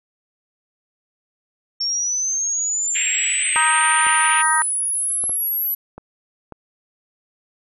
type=linear sweep; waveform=sine; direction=up; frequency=5440 to 11840 Hz; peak=-19 dBFS; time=1.8-5.75 s; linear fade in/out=10 ms
type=band-pass noise; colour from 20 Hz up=pink; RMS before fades=-25 dBFS; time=2.94-4.43 s; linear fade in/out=20 ms; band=2000 to 3000 Hz; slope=48 dB/octave
type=harmonic tone; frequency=314.5 Hz; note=D#4; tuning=19 cents sharp; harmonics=3 / 4 / 5 / 6; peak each=-20 / -21 / -22 / -23 dBFS; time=3.56-4.62 s; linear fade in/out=0 ms
type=clicks; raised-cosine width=1 ms; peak=-21 dBFS; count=5; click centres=4.067 / 5.239 / 5.295 / 5.98 / 6.523 s
effects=none

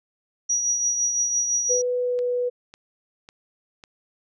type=tone with tremolo; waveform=sine; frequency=5790 Hz; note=F#8; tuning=38 cents flat; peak=-18 dBFS; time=0.49-1.82 s; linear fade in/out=10 ms; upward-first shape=triangle; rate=5.9 Hz; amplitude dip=50%
type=tone with pitch glide; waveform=sine; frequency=494.9 to 491.8 Hz; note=B4 to B4; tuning=+4 to -7 cents; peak=-21 dBFS; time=1.69-2.5 s; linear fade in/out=20 ms; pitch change=-11 cents; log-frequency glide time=2.01-2.21 s
type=click train; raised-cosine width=0.2 ms; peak=-26 dBFS; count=4; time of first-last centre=2.19-3.838 s; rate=1.82 Hz
effects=none

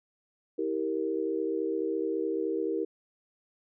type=chord; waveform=sine; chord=E diminished; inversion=none; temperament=equal with one note detuned; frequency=322.7 / 392 / 466.2 Hz; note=E4 / G4 / Bb4; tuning=-37 / 0 / 0 cents; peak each=-32 dBFS; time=0.58-2.85 s; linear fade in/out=10 ms; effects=none

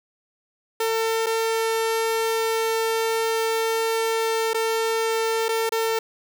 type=tone with dropouts; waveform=sawtooth; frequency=450.1 Hz; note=A4; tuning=39 cents sharp; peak=-17 dBFS; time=0.8-5.99 s; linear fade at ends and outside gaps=5 ms; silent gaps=1.262-1.266 / 4.534-4.544 / 5.484-5.489 / 5.693-5.72 s; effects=none

